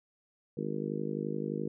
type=harmonic tone; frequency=51.6 Hz; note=G#1; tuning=10 cents flat; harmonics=3 / 4 / 5 / 6 / 7 / 8 / 9; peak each=-39 / -38 / -41 / -40 / -40 / -41 / -40 dBFS; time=0.57-1.68 s; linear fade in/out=5 ms; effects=none